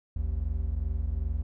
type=tone pair together; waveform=triangle; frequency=54.81 / 77.4 Hz; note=A1 / D#2; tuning=-6 / -9 cents; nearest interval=tritone; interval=597 cents; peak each=-28 dBFS; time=0.16-1.43 s; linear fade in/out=5 ms; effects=none